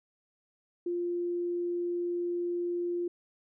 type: tone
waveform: sine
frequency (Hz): 349.2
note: F4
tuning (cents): 0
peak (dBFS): -29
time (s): 0.86-3.08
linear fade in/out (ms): 5
effects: none